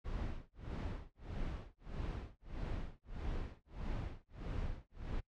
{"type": "noise with tremolo", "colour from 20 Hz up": "brown", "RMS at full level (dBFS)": -39, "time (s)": [0.04, 5.21], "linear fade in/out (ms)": 20, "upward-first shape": "sine", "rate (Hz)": 1.6, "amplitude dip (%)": 100, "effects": ["noise-tail reverb RT60 0.1 s tail -22 dB re dry", "low-pass 4000 Hz 12 dB/octave"]}